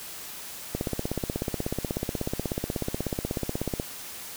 click train, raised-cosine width 2 ms, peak -14 dBFS, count 51, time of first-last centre 0.75-3.799 s, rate 16.4 Hz, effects white hiss -40 dBFS RMS until 4.36 s

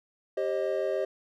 triangle chord, C minor, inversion second, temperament equal with one note detuned, 392 / 535.5 / 622.3 Hz, G4 / C5 / Eb5, 0 / +40 / 0 cents, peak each -29 dBFS, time 0.37-1.05 s, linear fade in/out 5 ms, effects none

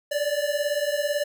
square beating tone pair, 575 / 593 Hz, D5 / D5, -37 / +17 cents, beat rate 18 Hz, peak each -27 dBFS, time 0.11-1.24 s, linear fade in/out 10 ms, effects none

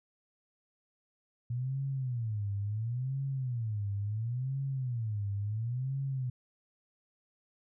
sine tone with vibrato, 117.2 Hz, A#2, 10 cents sharp, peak -31 dBFS, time 1.5-6.3 s, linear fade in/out 5 ms, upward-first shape sine, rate 0.72 Hz, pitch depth 270 cents each way, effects none

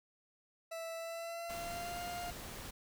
40% pulse tone with pitch glide, 659.3 to 702.6 Hz, E5 to F5, 0 to +10 cents, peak -40 dBFS, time 0.71-2.31 s, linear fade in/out 10 ms, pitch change +110 cents, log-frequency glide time 0.96-2.04 s
pink noise, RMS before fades -47 dBFS, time 1.49-2.71 s, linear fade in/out 10 ms
effects none

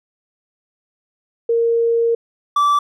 sine / triangle tone pair in turn, 463.7 / 1161.1 Hz, A#4 / D6, -9 / -20 cents, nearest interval octave + major third, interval 1589 cents, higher second, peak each -13 / -10 dBFS, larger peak second, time 1.49-2.15 / 2.56-2.79 s, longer first, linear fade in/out 5 ms, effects none

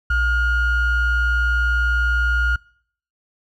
triangle ring-modulated tone, 740 Hz, F#5, in tune, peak -10 dBFS, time 0.1-2.56 s, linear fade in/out 5 ms, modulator 680 Hz, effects noise-tail reverb RT60 0.6 s tail -26 dB re dry + tanh soft clip ceiling -8 dBFS

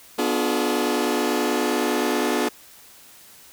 sawtooth chord, B diminished seventh, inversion none, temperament just, 246.9 / 296.3 / 355.6 / 426.7 Hz, B3 / D4 / F4 / Ab4, 0 / +15 / +31 / +47 cents, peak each -22 dBFS, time 0.18-2.49 s, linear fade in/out 10 ms, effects white hiss -48 dBFS RMS until 3.52 s

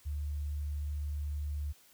sine tone, 73.42 Hz, D2, in tune, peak -33 dBFS, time 0.05-1.73 s, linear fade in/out 20 ms, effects white hiss -62 dBFS RMS until 1.93 s

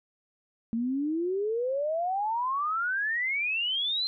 sine exponential sweep, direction up, 223.3 to 4176 Hz, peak -26 dBFS, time 0.73-4.07 s, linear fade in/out 0 ms, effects none

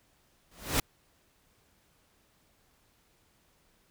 pink noise with exponential growth, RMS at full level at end -23 dBFS, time 0.51-0.8 s, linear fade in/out 5 ms, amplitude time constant 63 ms, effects pink hiss -68 dBFS RMS until 3.9 s

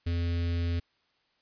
square tone with notch filter, 85.4 Hz, F2, 38 cents flat, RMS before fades -29 dBFS, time 0.06-0.8 s, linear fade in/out 10 ms, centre 890 Hz, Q 0.53, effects white hiss -71 dBFS RMS until 1.41 s + resampled to 11025 Hz

